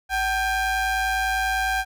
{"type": "ring-modulated tone", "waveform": "square", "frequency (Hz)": 408.3, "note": "G#4", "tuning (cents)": -29, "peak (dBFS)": -19, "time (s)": [0.09, 1.85], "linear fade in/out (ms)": 50, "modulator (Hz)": 1170, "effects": []}